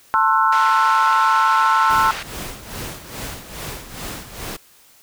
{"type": "chord", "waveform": "sine", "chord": "F# half-diminished seventh", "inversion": "first", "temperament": "just", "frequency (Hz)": [888, 1065.6, 1332, 1480], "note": ["A5", "C6", "E6", "F#6"], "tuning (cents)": [16, 31, 18, 0], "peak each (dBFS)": [-18, -18, -17, -23], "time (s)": [0.14, 2.11], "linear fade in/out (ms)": 0}
{"type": "band-pass noise", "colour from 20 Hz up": "white", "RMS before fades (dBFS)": -30, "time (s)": [0.52, 2.23], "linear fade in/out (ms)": 5, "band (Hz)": [740, 3000], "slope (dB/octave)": 12}
{"type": "noise with tremolo", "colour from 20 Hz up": "pink", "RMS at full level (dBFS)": -29, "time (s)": [1.89, 4.57], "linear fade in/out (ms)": 10, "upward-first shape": "sine", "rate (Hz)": 2.4, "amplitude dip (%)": 70}
{"effects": ["white hiss -51 dBFS RMS until 5.02 s"]}